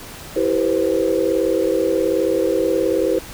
sine chord, C major seventh, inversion first, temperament equal with one note detuned, 329.6 / 392 / 484.6 / 523.3 Hz, E4 / G4 / B4 / C5, 0 / 0 / -33 / 0 cents, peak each -21 dBFS, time 0.36-3.19 s, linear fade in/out 5 ms, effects pink hiss -36 dBFS RMS until 3.33 s

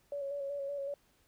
sine tone with vibrato, 562 Hz, C#5, 24 cents sharp, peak -35 dBFS, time 0.12-0.94 s, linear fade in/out 2 ms, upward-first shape square, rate 5.3 Hz, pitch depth 27 cents each way, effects pink hiss -70 dBFS RMS until 1.27 s

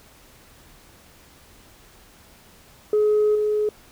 sine tone with level steps, 422.9 Hz, G#4, 31 cents sharp, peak -14 / -18 dBFS, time 2.93-3.69 s, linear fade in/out 2 ms, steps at 3.35 s, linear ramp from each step 5 ms, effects tanh soft clip ceiling -13 dBFS + pink hiss -51 dBFS RMS until 3.91 s

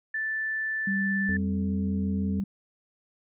sine tone, 1760 Hz, A6, in tune, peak -27 dBFS, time 0.14-1.37 s, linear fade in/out 5 ms
sine tone with vibrato, 196 Hz, G3, in tune, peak -26 dBFS, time 0.87-2.44 s, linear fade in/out 5 ms, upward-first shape sine, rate 18 Hz, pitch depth 12 cents each way
harmonic tone, 87.31 Hz, F2, in tune, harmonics 1 / 3 / 5, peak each -31 / -36 / -42 dBFS, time 1.29-2.4 s, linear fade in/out 0 ms
effects none

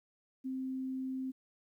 sine tone, 261.6 Hz, C4, in tune, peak -35 dBFS, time 0.44-1.32 s, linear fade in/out 20 ms, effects 12-bit

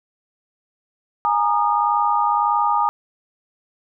sine chord, Ab suspended second, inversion none, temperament equal with one note detuned, 830.6 / 932.3 / 1224.5 Hz, Ab5 / Bb5 / Eb6, 0 / 0 / -28 cents, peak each -20 dBFS, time 1.25-2.89 s, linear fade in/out 0 ms, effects none

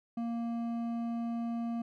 sine tone with hard clipping, 233.1 Hz, A#3, in tune, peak -34 dBFS, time 0.17-1.82 s, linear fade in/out 5 ms, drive 8 dB, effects none

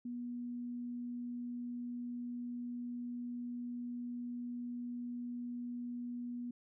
sine tone, 242.4 Hz, B3, 32 cents flat, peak -39 dBFS, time 0.05-6.51 s, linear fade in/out 5 ms, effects none

